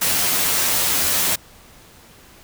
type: noise with comb filter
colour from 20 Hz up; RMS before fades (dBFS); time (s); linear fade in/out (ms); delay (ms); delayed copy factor
white; -19; 0.01-1.36; 10; 11; +0.9
effects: pink hiss -47 dBFS RMS until 2.43 s